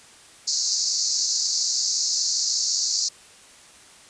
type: band-pass noise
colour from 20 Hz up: pink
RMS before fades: -24 dBFS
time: 0.47-3.09 s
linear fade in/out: 10 ms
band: 4300 to 7100 Hz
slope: 96 dB/octave
effects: white hiss -49 dBFS RMS until 4.09 s + resampled to 22050 Hz